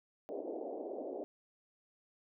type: band-pass noise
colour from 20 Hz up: pink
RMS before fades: -42 dBFS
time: 0.29-1.24 s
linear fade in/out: 0 ms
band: 280 to 690 Hz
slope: 48 dB/octave
effects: none